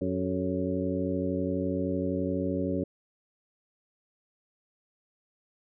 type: harmonic tone with a mistuned harmonic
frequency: 92.5 Hz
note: F#2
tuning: in tune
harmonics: 1 / 2 / 3 / 4 / 5 / 6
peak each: -36 / -33 / -31 / -35 / -36 / -35 dBFS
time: 0.01-2.84 s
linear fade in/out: 5 ms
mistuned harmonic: 5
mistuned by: -82 cents
effects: none